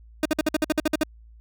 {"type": "tone bursts", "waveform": "30% pulse", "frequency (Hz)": 308.7, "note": "D#4", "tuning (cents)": -14, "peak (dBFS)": -16, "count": 11, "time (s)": [0.23, 1.034], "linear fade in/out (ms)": 2, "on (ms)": 24, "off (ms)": 54, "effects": ["added 56 Hz sine -46 dBFS peak until 1.4 s"]}